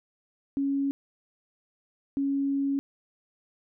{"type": "tone bursts at uneven times", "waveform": "sine", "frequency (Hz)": 277.2, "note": "C#4", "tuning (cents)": 0, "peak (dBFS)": -24, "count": 2, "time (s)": [[0.57, 0.91], [2.17, 2.79]], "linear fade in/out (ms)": 0, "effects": []}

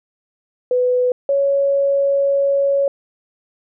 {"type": "tone pair in turn", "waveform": "sine", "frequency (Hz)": [498.5, 556.8], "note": ["B4", "C#5"], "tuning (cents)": [16, 8], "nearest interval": "major second", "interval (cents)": 192, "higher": "second", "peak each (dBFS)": -13, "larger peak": "neither", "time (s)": [[0.71, 1.12], [1.29, 2.88]], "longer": "second", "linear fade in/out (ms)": 2, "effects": []}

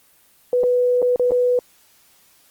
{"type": "tone with dropouts", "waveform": "sine", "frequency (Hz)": 493.9, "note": "B4", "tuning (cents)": 0, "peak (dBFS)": -14, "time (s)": [0.53, 1.59], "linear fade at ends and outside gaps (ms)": 1, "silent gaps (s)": [[0.634, 0.638], [1.019, 1.026], [1.16, 1.196], [1.309, 1.318]], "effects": ["white hiss -55 dBFS RMS until 2.5 s", "Opus 24 kbps"]}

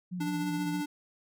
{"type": "tone with vibrato", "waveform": "sine", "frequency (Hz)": 174.61, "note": "F3", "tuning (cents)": 0, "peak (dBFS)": -33, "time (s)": [0.11, 0.82], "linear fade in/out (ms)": 20, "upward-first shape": "square", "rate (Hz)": 6.4, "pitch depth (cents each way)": 57}
{"type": "tone with tremolo", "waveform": "square", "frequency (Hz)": 293.7, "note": "D4", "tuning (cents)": 0, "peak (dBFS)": -31, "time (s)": [0.2, 0.86], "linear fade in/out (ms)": 10, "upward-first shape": "sine", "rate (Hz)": 15, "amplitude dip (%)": 30}
{"effects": []}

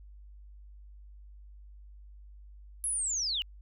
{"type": "linear sweep", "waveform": "sine", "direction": "down", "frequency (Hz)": [11030, 2774], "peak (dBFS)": -29, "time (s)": [2.84, 3.42], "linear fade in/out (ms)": 0, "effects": ["added 50 Hz sine -48 dBFS peak until 3.61 s"]}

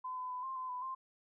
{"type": "tone with pitch steps", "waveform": "sine", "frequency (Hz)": [1018, 1010, 1002, 1055, 1026, 998, 1049], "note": ["C6", "B5", "B5", "C6", "C6", "B5", "C6"], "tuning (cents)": [-48, 39, 25, 14, -34, 18, 4], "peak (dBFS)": -38, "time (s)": [0.04, 0.95], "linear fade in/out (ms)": 10, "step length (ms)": 130, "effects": []}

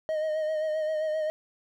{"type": "tone with vibrato", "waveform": "triangle", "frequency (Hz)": 622.3, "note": "D#5", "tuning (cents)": 0, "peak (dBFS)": -24, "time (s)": [0.09, 1.3], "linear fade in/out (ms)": 0, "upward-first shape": "sine", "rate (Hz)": 7.6, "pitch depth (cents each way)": 33, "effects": []}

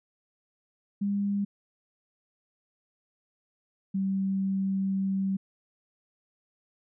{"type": "tone pair in turn", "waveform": "sine", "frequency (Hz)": [201.2, 193.25], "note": ["G3", "G3"], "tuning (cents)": [45, -24], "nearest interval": "minor second", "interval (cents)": 69, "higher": "first", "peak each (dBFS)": -25, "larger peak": "neither", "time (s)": [[1.01, 1.45], [3.94, 5.37]], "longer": "second", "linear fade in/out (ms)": 10, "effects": []}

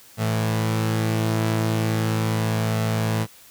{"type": "tone pair together", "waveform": "sawtooth", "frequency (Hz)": [110.1, 164.96], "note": ["A2", "E3"], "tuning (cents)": [2, 2], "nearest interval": "perfect fifth", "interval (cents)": 700, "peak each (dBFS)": [-17, -24], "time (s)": [0.17, 3.27], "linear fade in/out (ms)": 50, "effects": ["white hiss -49 dBFS RMS until 3.5 s"]}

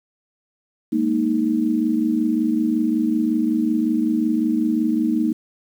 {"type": "chord", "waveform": "sine", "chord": "Ab suspended second", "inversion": "none", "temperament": "equal", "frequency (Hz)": [207.7, 233.1, 311.1], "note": ["Ab3", "Bb3", "Eb4"], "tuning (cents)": [0, 0, 0], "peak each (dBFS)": [-26, -20, -20], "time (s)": [0.92, 5.33], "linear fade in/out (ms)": 10, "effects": ["8-bit"]}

